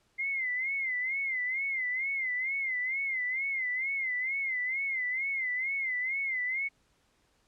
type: tone with vibrato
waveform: sine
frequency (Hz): 2090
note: C7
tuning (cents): -2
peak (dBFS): -29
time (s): 0.18-6.69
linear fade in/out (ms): 20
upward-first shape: sine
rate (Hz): 2.2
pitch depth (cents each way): 100
effects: pink hiss -70 dBFS RMS until 7.47 s + low-pass 9000 Hz 12 dB/octave